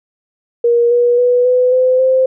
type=tone with pitch steps; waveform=sine; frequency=473.3 / 482.4 / 491.7 / 501.2 / 510.8 / 520.6 Hz; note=A#4 / B4 / B4 / B4 / C5 / C5; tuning=+26 / -41 / -8 / +25 / -42 / -9 cents; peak=-8 dBFS; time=0.64-2.26 s; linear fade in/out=5 ms; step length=270 ms; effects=none